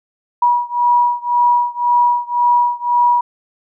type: beating tone pair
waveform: sine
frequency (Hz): 965 / 966.9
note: B5 / B5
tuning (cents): -40 / -37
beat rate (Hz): 1.9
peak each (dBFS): -14 / -15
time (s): 0.42-3.21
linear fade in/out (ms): 5
effects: none